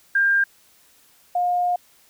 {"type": "tone pair in turn", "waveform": "sine", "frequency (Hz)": [1599, 712.3], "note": ["G6", "F5"], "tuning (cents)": [34, 34], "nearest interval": "octave + major second", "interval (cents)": 1400, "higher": "first", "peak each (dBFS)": [-15, -18], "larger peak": "first", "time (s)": [[0.15, 0.44], [1.35, 1.76]], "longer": "second", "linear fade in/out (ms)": 5, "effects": ["white hiss -56 dBFS RMS until 2.09 s"]}